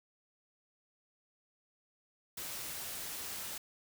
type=noise; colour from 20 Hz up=white; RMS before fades=-42 dBFS; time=2.37-3.58 s; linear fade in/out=5 ms; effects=none